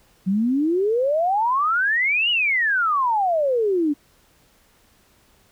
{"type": "exponential two-way sweep", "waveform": "sine", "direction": "up then down", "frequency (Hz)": [182, 2960, 280.5], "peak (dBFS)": -17, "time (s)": [0.26, 3.94], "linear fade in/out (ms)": 20, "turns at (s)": 2.3, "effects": ["pink hiss -58 dBFS RMS until 5.51 s"]}